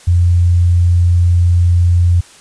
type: tone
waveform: sine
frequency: 87.4 Hz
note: F2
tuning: 2 cents sharp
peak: -7 dBFS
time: 0.07-2.21 s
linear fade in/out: 10 ms
effects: white hiss -41 dBFS RMS until 2.4 s + resampled to 22050 Hz